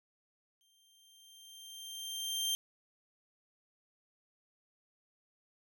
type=tone with exponential growth; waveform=sawtooth; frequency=3162 Hz; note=G7; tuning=14 cents sharp; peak=-27 dBFS; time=0.61-2.55 s; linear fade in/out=0 ms; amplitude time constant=420 ms; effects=none

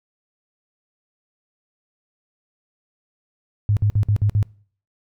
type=tone bursts; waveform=sine; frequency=103.6 Hz; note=G#2; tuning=4 cents flat; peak=-14 dBFS; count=6; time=3.69-4.428 s; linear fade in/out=0 ms; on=78 ms; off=54 ms; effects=noise-tail reverb RT60 0.5 s tail -24 dB re dry

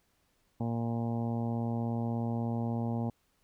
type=harmonic tone; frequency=116.54 Hz; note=A#2; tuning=in tune; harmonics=1 / 2 / 3 / 4 / 5 / 6 / 7 / 8 / 9; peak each=-33 / -33 / -45 / -44 / -45 / -46 / -44 / -52 / -58 dBFS; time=0.6-3.1 s; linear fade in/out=5 ms; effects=pink hiss -73 dBFS RMS until 3.43 s

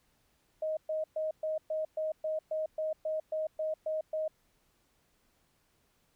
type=tone bursts; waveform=sine; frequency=626 Hz; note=D#5; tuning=10 cents sharp; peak=-30 dBFS; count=14; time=0.62-4.28 s; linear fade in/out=5 ms; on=150 ms; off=120 ms; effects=pink hiss -72 dBFS RMS until 6.15 s

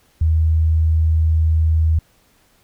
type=tone; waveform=sine; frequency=79.8 Hz; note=D#2; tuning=44 cents sharp; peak=-12 dBFS; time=0.21-1.99 s; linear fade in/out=5 ms; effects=pink hiss -57 dBFS RMS until 2.63 s

